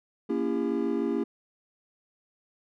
triangle chord, A# diminished seventh, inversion none, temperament just, 233.1 / 279.7 / 335.6 / 402.8 Hz, A#3 / C#4 / E4 / G4, 0 / +16 / +31 / +47 cents, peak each -29 dBFS, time 0.29-1.24 s, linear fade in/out 10 ms, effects none

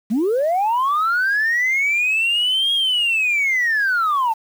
sine linear two-way sweep, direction up then down, 196 to 3287 to 858 Hz, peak -14 dBFS, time 0.1-4.34 s, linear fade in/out 20 ms, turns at 2.73 s, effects tanh soft clip ceiling -13 dBFS + 7-bit

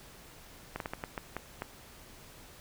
slowing click train, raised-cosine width 0.5 ms, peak -20 dBFS, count 8, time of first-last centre 0.76-1.621 s, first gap 42 ms, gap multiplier 1.35, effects pink hiss -53 dBFS RMS until 2.6 s

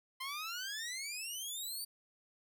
15% pulse exponential sweep, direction up, 1033 to 4671 Hz, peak -33 dBFS, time 0.2-1.85 s, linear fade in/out 10 ms, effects none

